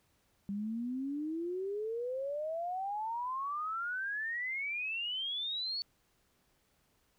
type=exponential sweep; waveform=sine; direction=up; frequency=196 to 4486 Hz; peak=-34 dBFS; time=0.49-5.82 s; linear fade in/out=0 ms; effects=pink hiss -73 dBFS RMS until 7.18 s